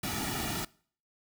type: noise with comb filter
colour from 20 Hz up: pink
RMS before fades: -34 dBFS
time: 0.03-0.65 s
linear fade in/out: 5 ms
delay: 1.9 ms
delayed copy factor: -0.75
effects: noise-tail reverb RT60 0.5 s tail -23 dB re dry